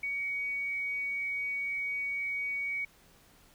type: tone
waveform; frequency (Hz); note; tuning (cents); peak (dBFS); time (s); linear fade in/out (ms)
sine; 2249; C#7; +24; -31; 0.03-2.85; 5
effects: pink hiss -61 dBFS RMS until 3.54 s